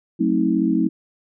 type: chord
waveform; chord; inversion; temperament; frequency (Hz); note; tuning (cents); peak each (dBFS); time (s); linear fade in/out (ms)
sine; F# diminished seventh; none; just; 185 / 222 / 266.4 / 319.7; F#3 / A3 / C4 / Eb4; 0 / +16 / +31 / +47; -23 / -22 / -22 / -20; 0.19-0.89; 20
effects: none